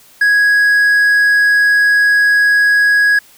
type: tone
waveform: triangle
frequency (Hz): 1661.2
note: G#6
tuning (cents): 0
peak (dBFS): -6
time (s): 0.21-3.19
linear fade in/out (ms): 5
effects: white hiss -45 dBFS RMS until 3.37 s